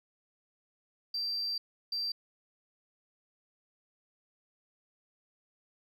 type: tone bursts at uneven times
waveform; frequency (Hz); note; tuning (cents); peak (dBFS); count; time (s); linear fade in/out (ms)
sine; 4699; D8; 0; -30; 2; 1.14-1.58 / 1.92-2.12; 5
effects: tanh soft clip ceiling -28 dBFS

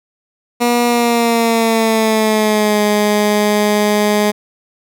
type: tone with pitch glide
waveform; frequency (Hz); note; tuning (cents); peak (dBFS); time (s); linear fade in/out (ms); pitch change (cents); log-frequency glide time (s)
15% pulse; 240 to 208.9; B3 to G#3; -49 to +10; -5; 0.6-4.32; 20; -241; 0.86-2.82
effects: none

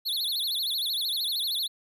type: tone with vibrato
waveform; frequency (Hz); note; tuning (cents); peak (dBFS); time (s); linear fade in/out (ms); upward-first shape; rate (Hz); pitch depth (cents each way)
square; 3852; B7; -44; -27; 0.05-1.68; 20; sine; 13; 230
effects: none

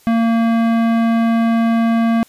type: tone with tanh clipping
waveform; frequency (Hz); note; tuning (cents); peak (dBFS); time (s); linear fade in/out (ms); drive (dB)
sine; 229; A#3; -31; -14; 0.07-2.23; 0; 18
effects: white hiss -50 dBFS RMS until 2.28 s + resampled to 32000 Hz

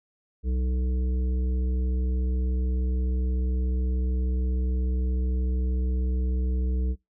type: harmonic tone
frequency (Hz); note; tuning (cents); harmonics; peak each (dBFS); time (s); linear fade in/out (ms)
63.1; B1; +38; 1 / 3 / 5 / 7; -23 / -36 / -41 / -41; 0.43-6.96; 50
effects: noise-tail reverb RT60 0.2 s tail -23 dB re dry

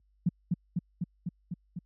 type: tone with echo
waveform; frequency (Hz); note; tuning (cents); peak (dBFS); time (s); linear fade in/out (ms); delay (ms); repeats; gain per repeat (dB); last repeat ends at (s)
sine; 174.61; F3; 0; -21; 0.26-0.29; 5; 250; 6; -2; 1.79
effects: added 50 Hz sine -53 dBFS peak until 1.85 s + high-pass 100 Hz 12 dB/octave

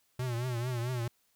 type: tone with vibrato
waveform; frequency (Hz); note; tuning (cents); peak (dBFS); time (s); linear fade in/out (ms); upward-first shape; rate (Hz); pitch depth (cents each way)
square; 122.3; B2; -16; -32; 0.19-1.08; 5; triangle; 4.5; 110
effects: white hiss -72 dBFS RMS until 1.35 s

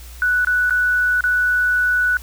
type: tone with dropouts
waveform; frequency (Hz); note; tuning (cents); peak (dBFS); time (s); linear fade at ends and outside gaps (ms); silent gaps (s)
sine; 1480; F#6; 0; -14; 0.22-2.17; 1; 0.448-0.471 / 0.697-0.707 / 1.208-1.239
effects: added 60 Hz sine -35 dBFS peak until 2.22 s + white hiss -43 dBFS RMS until 2.22 s

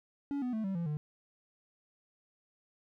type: tone with pitch steps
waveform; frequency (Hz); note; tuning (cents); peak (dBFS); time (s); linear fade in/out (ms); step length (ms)
triangle; 282.7 / 249 / 219.3 / 193.09 / 170.05 / 149.76; C#4 / B3 / A3 / G3 / F3 / D3; +34 / +14 / -6 / -26 / -46 / +34; -30; 0.31-0.97; 0; 110
effects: none

